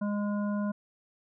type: harmonic tone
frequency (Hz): 205.7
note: G#3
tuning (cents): -16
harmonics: 1 / 3 / 5 / 7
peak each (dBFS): -28 / -38 / -42 / -45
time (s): 0.01-0.72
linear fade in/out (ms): 10
effects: none